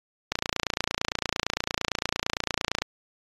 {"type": "click train", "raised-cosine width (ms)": 0.2, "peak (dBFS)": -7, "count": 73, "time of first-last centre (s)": [0.32, 2.82], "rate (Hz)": 28.8, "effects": ["AAC 32 kbps"]}